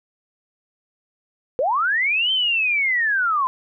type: linear two-way sweep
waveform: sine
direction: up then down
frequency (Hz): 470 to 3136 to 1010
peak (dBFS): -17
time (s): 1.59-3.47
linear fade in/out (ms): 0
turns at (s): 2.32
effects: none